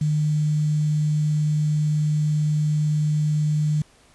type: tone with quantisation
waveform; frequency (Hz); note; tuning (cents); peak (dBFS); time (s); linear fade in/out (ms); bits
sine; 151.5; D#3; -46; -18; 0.01-3.82; 5; 7
effects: pink hiss -55 dBFS RMS until 4.14 s + resampled to 24000 Hz